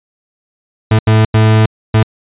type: tone bursts at uneven times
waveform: 40% pulse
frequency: 109.4 Hz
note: A2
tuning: 9 cents flat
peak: -5 dBFS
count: 4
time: 0.91-0.99 / 1.07-1.25 / 1.34-1.66 / 1.94-2.03 s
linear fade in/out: 5 ms
effects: resampled to 8000 Hz